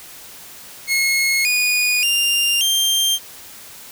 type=tone with pitch steps; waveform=sawtooth; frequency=2168 / 2462 / 2795 / 3174 Hz; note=C#7 / D#7 / F7 / G7; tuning=-39 / -19 / +1 / +21 cents; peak=-12 dBFS; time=0.87-3.19 s; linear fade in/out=50 ms; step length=580 ms; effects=white hiss -39 dBFS RMS until 3.91 s